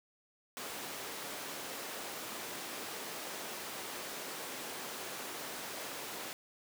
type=high-pass noise; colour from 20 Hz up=pink; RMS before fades=-43 dBFS; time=0.57-6.33 s; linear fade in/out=0 ms; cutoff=320 Hz; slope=12 dB/octave; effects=none